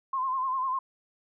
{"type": "tone with vibrato", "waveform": "sine", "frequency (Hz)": 1047, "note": "C6", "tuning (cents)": 1, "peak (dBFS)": -26, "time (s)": [0.13, 0.79], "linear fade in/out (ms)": 5, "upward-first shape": "sine", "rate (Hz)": 10, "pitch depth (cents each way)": 61, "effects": []}